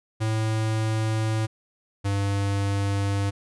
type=tone pair in turn; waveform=square; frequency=110 / 99.7 Hz; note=A2 / G2; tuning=0 / +30 cents; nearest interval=major second; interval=170 cents; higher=first; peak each=-23 dBFS; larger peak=neither; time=0.2-1.47 / 2.04-3.31 s; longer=neither; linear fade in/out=20 ms; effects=resampled to 24000 Hz